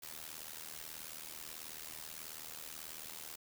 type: noise with amplitude modulation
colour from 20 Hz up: white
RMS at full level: -44 dBFS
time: 0.02-3.36 s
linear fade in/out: 10 ms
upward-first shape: sine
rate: 78.4 Hz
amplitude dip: 85%
effects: none